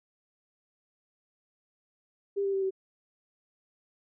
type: tone with pitch steps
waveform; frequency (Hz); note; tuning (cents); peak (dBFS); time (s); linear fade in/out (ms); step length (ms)
sine; 399.1 / 393.4 / 387.7 / 382.2; G4 / G4 / G4 / G4; +31 / +6 / -19 / -44; -26; 2.36-2.708; 20; 87
effects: none